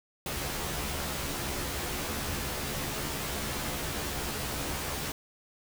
pink noise with comb filter, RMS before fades -34 dBFS, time 0.26-5.12 s, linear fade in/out 2 ms, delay 14 ms, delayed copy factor +0.85, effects none

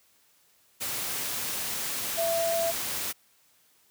sine tone in noise, 668 Hz, E5, 23 cents sharp, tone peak -25 dBFS, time 2.17-2.72 s, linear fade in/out 20 ms, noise white, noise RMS -32 dBFS, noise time 0.8-3.13 s, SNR +4 dB, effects white hiss -64 dBFS RMS until 3.9 s + high-pass 60 Hz 12 dB/octave

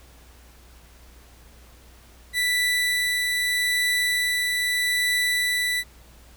30% pulse tone with tremolo, 1975.5 Hz, B6, in tune, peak -17 dBFS, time 2.33-5.84 s, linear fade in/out 50 ms, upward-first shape triangle, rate 0.8 Hz, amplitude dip 25%, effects added 60 Hz sine -49 dBFS peak until 6.36 s + pink hiss -53 dBFS RMS until 6.36 s

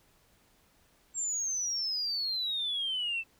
sine exponential sweep, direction down, 7530 to 2632 Hz, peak -29 dBFS, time 1.14-3.24 s, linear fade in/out 50 ms, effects tanh soft clip ceiling -25 dBFS + pink hiss -66 dBFS RMS until 3.39 s

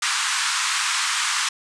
pink band-pass noise, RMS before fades -23 dBFS, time 0.02-1.49 s, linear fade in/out 5 ms, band 1000 to 9200 Hz, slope 48 dB/octave, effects none

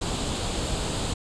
pink noise with comb filter, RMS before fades -28 dBFS, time 0.01-1.14 s, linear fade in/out 10 ms, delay 0.26 ms, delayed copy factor +0.5, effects resampled to 22050 Hz

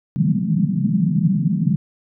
white band-pass noise, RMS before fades -18 dBFS, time 0.16-1.76 s, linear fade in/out 0 ms, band 150 to 200 Hz, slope 48 dB/octave, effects none

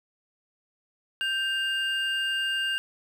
triangle tone pair together, 1568 / 2812 Hz, G6 / F7, 0 / +11 cents, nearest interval minor seventh, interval 1011 cents, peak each -27 / -26 dBFS, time 1.21-2.78 s, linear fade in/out 0 ms, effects none

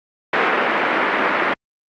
white band-pass noise, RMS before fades -18 dBFS, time 0.33-1.54 s, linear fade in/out 5 ms, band 230 to 2100 Hz, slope 24 dB/octave, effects Opus 48 kbps

